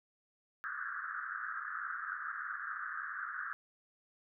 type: band-pass noise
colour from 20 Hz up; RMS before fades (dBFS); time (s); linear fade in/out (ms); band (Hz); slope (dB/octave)
white; -41; 0.64-3.53; 0; 1200 to 1700; 96
effects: none